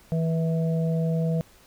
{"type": "harmonic tone", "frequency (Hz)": 163.1, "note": "E3", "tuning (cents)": -18, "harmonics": [1, 3, 4], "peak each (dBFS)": [-22, -32, -34], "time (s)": [0.12, 1.41], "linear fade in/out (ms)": 0, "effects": ["pink hiss -55 dBFS RMS until 1.66 s"]}